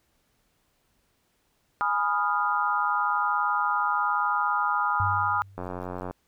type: chord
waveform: sine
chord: F half-diminished seventh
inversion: first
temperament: equal with one note detuned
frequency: 830.6 / 987.8 / 1235.9 / 1396.9 Hz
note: Ab5 / Cb6 / Eb6 / F6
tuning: 0 / 0 / -12 / 0 cents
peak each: -29 / -29 / -26 / -29 dBFS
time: 1.81-5.42 s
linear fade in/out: 0 ms
type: tone with exponential decay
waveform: sine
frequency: 98 Hz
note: G2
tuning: in tune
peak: -25 dBFS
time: 5-5.92 s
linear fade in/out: 0 ms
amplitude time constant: 200 ms
type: click train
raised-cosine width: 1 ms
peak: -20 dBFS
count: 49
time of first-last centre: 5.58-6.11 s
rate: 90.6 Hz
effects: pink hiss -70 dBFS RMS until 6.27 s